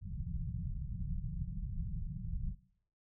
pink low-pass noise, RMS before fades -39 dBFS, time 0.01-2.56 s, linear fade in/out 50 ms, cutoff 190 Hz, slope 96 dB/octave, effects noise-tail reverb RT60 0.6 s tail -18 dB re dry

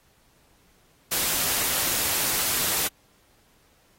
white noise, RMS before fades -25 dBFS, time 1.11-2.88 s, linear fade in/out 10 ms, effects pink hiss -62 dBFS RMS until 3.98 s + AAC 48 kbps

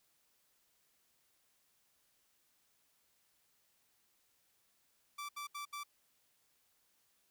sawtooth tone bursts, 1165 Hz, D6, 14 cents flat, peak -38 dBFS, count 4, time 5.18-5.836 s, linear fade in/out 10 ms, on 110 ms, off 72 ms, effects white hiss -75 dBFS RMS until 7.3 s

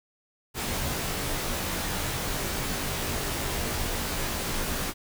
pink noise with comb filter, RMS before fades -30 dBFS, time 0.54-4.94 s, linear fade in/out 50 ms, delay 19 ms, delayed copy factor -0.75, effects none

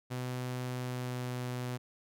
sawtooth tone with pitch glide, 125.8 to 124.5 Hz, B2 to B2, +32 to +14 cents, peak -31 dBFS, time 0.1-1.78 s, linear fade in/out 20 ms, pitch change -18 cents, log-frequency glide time 0.67-1.48 s, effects none

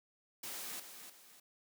white noise with echo, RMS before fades -44 dBFS, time 0.43-0.8 s, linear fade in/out 5 ms, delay 300 ms, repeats 2, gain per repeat -8 dB, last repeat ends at 1.4 s, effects high-pass 150 Hz 12 dB/octave

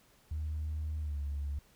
sine tone with pitch glide, 76.9 to 71.34 Hz, D#2 to D2, -20 to -50 cents, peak -32 dBFS, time 0.31-1.59 s, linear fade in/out 5 ms, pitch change -130 cents, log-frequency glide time 1-1.19 s, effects tanh soft clip ceiling -30 dBFS + pink hiss -65 dBFS RMS until 1.75 s

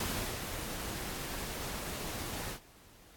pink noise with ADSR envelope, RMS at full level -34 dBFS, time 0-2.6 s, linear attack 3 ms, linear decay 340 ms, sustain -6 dB, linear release 90 ms, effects pink hiss -59 dBFS RMS until 3.16 s + AAC 64 kbps

